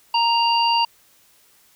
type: harmonic tone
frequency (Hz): 932.3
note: A#5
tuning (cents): 0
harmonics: 1 / 3 / 5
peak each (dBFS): -17 / -22 / -24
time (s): 0.14-0.85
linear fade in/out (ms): 5
effects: white hiss -56 dBFS RMS until 1.75 s